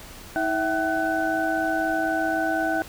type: tone cluster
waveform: sine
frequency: 320 / 660 / 764 / 1499 Hz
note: D#4 / E5 / G5 / F#6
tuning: +49 / +2 / -45 / +22 cents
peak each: -27 dBFS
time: 0.36-2.82 s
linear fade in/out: 0 ms
effects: pink hiss -43 dBFS RMS until 2.88 s